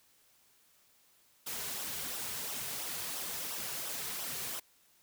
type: noise with flanger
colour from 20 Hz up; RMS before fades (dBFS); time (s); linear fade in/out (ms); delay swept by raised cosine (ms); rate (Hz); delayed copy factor
white; -39; 1.46-4.6; 10; 0.43 to 3.73; 2.9; -0.55
effects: white hiss -67 dBFS RMS until 5.02 s